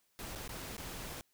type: noise with dropouts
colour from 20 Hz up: pink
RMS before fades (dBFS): -44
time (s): 0.19-1.21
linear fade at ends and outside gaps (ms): 0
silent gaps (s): 0.351-0.357 / 0.478-0.492 / 0.767-0.78
effects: white hiss -75 dBFS RMS until 1.33 s

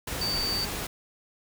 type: tone in noise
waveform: sine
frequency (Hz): 4600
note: D8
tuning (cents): -37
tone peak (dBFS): -27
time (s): 0.21-0.65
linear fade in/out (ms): 5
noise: pink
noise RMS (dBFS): -33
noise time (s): 0.07-0.87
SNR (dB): +3
effects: none

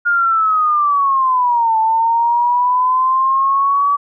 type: linear two-way sweep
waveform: sine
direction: down then up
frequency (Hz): 1424 to 880 to 1148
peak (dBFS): -11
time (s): 0.05-3.97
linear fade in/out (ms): 20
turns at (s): 1.78
effects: none

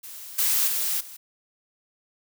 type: noise with level steps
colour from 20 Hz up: blue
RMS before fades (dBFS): -40 / -22 / -26 / -42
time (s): 0.03-1.17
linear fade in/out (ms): 10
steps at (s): 0.38 / 0.67 / 1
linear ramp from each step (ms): 10
effects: none

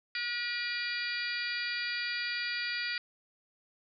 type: harmonic tone with a mistuned harmonic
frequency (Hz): 481.3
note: B4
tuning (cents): -45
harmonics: 3 / 4 / 5 / 6 / 7 / 8 / 9 / 10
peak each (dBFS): -39 / -37 / -38 / -47 / -46 / -44 / -45 / -39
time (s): 0.15-2.98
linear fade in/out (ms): 2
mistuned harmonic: 10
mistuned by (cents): -31
effects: none

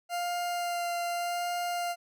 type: tone with vibrato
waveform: 40% pulse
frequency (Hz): 698.5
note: F5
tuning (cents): 0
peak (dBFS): -29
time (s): 0.09-1.96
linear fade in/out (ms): 50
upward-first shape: sine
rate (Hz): 0.84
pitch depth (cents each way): 12
effects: none

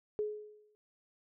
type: tone with exponential decay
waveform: sine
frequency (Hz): 422.5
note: G#4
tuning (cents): +30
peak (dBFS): -29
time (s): 0.19-0.75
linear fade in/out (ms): 0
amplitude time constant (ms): 120
effects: none

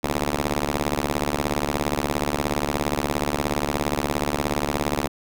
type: ring-modulated tone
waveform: 5% pulse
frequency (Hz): 73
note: D2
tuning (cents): -10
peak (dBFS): -8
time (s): 0.03-5.08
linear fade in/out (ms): 10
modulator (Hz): 264
effects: none

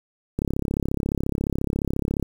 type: click train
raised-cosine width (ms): 3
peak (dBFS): -11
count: 64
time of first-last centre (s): 0.39-2.227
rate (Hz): 34.3
effects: 7-bit

